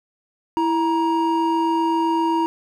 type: tone pair together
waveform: triangle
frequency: 330 / 942.3 Hz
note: E4 / A#5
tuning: +2 / +18 cents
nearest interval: octave + tritone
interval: 1816 cents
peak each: -18 dBFS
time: 0.57-2.46 s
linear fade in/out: 0 ms
effects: none